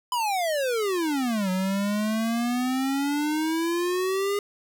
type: exponential two-way sweep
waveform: square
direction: down then up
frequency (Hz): 1014 to 183.5 to 410.2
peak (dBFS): -24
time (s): 0.12-4.39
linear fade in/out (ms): 2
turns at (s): 1.5
effects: none